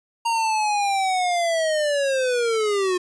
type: linear sweep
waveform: square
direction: down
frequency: 932.3 to 356.6 Hz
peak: -20 dBFS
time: 0.25-2.98 s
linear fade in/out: 10 ms
effects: resampled to 22050 Hz